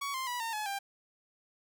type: tone with pitch steps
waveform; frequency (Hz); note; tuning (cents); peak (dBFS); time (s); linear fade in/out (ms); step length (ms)
sawtooth; 1123 / 1047.8 / 977.6 / 912.2 / 851.1 / 794.1; C#6 / C6 / B5 / A#5 / G#5 / G5; +22 / +2 / -18 / -38 / +42 / +22; -30; 0.01-0.79; 10; 130
effects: none